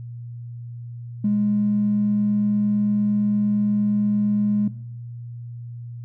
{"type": "tone with tanh clipping", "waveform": "triangle", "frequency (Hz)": 207.7, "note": "G#3", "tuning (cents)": 0, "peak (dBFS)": -17, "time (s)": [1.24, 4.68], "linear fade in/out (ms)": 5, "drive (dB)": 4, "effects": ["noise-tail reverb RT60 0.7 s tail -17 dB re dry", "added 119 Hz sine -32 dBFS peak until 6.04 s"]}